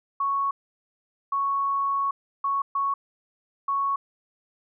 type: tone bursts at uneven times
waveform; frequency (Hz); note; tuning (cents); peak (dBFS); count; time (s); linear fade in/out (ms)
sine; 1108.7; C#6; 0; -22; 5; 0.2-0.51 / 1.32-2.11 / 2.44-2.62 / 2.75-2.94 / 3.68-3.96; 5
effects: none